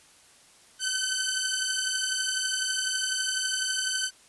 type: beating tone pair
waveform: 10% pulse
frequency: 1521 / 1533 Hz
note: F#6 / G6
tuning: +47 / -39 cents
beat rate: 12 Hz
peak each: -21 dBFS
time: 0.79-4.11 s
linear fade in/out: 50 ms
effects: white hiss -56 dBFS RMS until 4.28 s + resampled to 24000 Hz